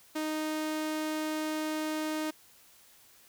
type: tone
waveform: sawtooth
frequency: 310 Hz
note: D#4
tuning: 6 cents flat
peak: -27 dBFS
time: 0.15-2.31 s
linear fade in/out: 10 ms
effects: white hiss -59 dBFS RMS until 3.28 s